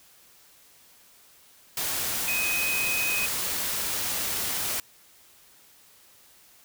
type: tone in noise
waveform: sine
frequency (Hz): 2515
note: D#7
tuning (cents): +18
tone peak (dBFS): -26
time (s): 2.28-3.26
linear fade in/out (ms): 2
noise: white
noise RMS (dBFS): -29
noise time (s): 1.77-4.8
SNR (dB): 0
effects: white hiss -56 dBFS RMS until 6.64 s